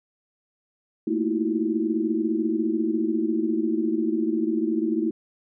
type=tone cluster; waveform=sine; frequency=220.9 / 235.2 / 321.1 / 341.3 / 370.1 Hz; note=A3 / A#3 / E4 / F4 / F#4; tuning=+7 / +16 / -45 / -40 / 0 cents; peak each=-28 / -31 / -24 / -29 / -33 dBFS; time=1.07-5.11 s; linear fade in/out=5 ms; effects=none